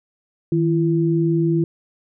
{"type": "tone pair together", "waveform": "sine", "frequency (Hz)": [158.9, 336.7], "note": ["D#3", "E4"], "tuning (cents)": [37, 37], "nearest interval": "octave + minor second", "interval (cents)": 1300, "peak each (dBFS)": -18, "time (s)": [0.52, 1.64], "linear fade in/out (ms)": 2, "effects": []}